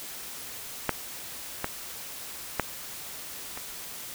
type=clicks; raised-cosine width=0.5 ms; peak=-8 / -12 / -8 / -22 dBFS; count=4; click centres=0.893 / 1.644 / 2.597 / 3.575 s; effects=white hiss -40 dBFS RMS until 4.14 s